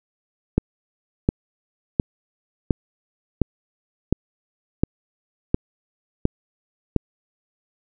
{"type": "click train", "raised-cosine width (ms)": 3, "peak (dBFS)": -3, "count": 10, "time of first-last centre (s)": [0.58, 6.963], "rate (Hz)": 1.41, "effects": []}